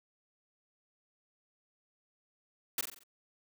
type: noise with echo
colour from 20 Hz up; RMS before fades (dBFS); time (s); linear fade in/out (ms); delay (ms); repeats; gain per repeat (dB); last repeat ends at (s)
white; -32; 2.78-2.81; 2; 45; 5; -6; 3.035
effects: high-pass 200 Hz 12 dB/octave